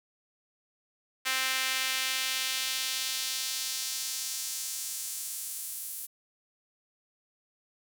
sawtooth tone with high-pass filter sweep, 261.6 Hz, C4, in tune, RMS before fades -33 dBFS, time 1.25-6.07 s, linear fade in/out 20 ms, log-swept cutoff 1900 to 11000 Hz, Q 1.1, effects none

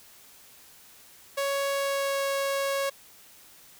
sawtooth tone with pitch glide, 556 to 551.8 Hz, C#5 to C#5, +5 to -8 cents, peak -22 dBFS, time 1.37-2.9 s, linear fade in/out 10 ms, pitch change -13 cents, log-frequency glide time 1.7-2.23 s, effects white hiss -53 dBFS RMS until 3.79 s

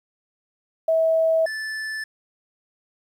sine / square tone pair in turn, 648 / 1750.1 Hz, E5 / A6, -30 / -10 cents, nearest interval octave + perfect fourth, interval 1720 cents, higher second, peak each -16 / -28 dBFS, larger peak first, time 0.88-1.46 / 1.46-2.04 s, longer neither, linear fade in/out 5 ms, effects low-pass 8000 Hz 12 dB/octave + 9-bit

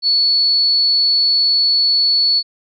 sine tone, 4421 Hz, C#8, 5 cents flat, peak -11 dBFS, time 0.02-2.43 s, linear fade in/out 50 ms, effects none

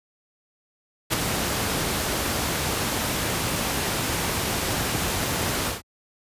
pink noise with ADSR envelope, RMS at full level -18 dBFS, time 1.1-5.82 s, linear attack 34 ms, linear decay 5 ms, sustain -7 dB, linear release 140 ms, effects high-pass 60 Hz 12 dB/octave + resampled to 32000 Hz

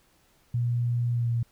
sine tone with pitch glide, 120 to 117.6 Hz, B2 to A#2, -49 to +16 cents, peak -23 dBFS, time 0.54-1.43 s, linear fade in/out 5 ms, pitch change -35 cents, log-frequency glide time 1.12-1.3 s, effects pink hiss -64 dBFS RMS until 1.51 s

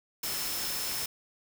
sine tone in noise, 5274 Hz, E8, in tune, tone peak -38 dBFS, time 0.23-1.06 s, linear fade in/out 5 ms, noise white, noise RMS -34 dBFS, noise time 0.23-1.06 s, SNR -7 dB, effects none

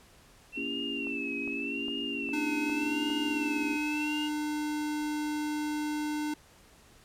sine tone with vibrato, 2684 Hz, E7, 31 cents sharp, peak -34 dBFS, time 0.52-4.3 s, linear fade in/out 50 ms, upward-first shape sine, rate 0.86 Hz, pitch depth 94 cents each way
sine chord, A# diminished seventh, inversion none, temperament just, 233.1 / 279.7 / 335.6 / 402.8 Hz, A#3 / C#4 / E4 / G4, 0 / +16 / +31 / +47 cents, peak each -41 / -37 / -42 / -42 dBFS, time 0.56-3.77 s, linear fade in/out 20 ms
click train, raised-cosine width 1 ms, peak -33 dBFS, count 6, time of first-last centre 1.07-3.103 s, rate 2.46 Hz
square tone, 300 Hz, D4, 37 cents sharp, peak -31 dBFS, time 2.33-6.34 s, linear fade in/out 5 ms
effects pink hiss -58 dBFS RMS until 7.04 s + low-pass 12000 Hz 12 dB/octave

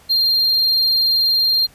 triangle tone, 4193 Hz, C8, 3 cents sharp, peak -12 dBFS, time 0.09-1.67 s, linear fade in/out 20 ms, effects pink hiss -49 dBFS RMS until 1.74 s + resampled to 32000 Hz

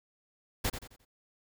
pink noise with echo, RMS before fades -30 dBFS, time 0.64-0.7 s, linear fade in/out 10 ms, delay 88 ms, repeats 4, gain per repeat -9 dB, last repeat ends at 1.052 s, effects none

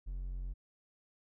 triangle tone, 44.88 Hz, F1, 48 cents sharp, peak -35 dBFS, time 0.06-0.54 s, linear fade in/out 20 ms, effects none

